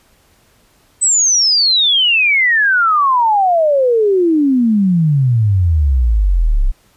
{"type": "exponential sweep", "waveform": "sine", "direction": "down", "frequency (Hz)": [8170, 30.87], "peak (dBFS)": -9, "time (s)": [1.01, 6.72], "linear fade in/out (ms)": 20, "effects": ["pink hiss -53 dBFS RMS until 6.96 s", "resampled to 32000 Hz"]}